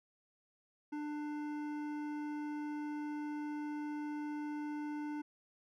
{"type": "tone with hard clipping", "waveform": "triangle", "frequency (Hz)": 297.5, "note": "D4", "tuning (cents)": 22, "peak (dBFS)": -40, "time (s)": [0.92, 5.22], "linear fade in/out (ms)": 10, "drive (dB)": 16, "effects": []}